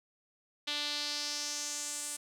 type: tone with band-pass filter sweep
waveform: sawtooth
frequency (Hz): 293.7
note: D4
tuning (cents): 0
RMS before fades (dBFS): -37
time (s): 0.67-2.17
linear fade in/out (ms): 10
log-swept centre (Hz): 3600 to 8700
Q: 3
effects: none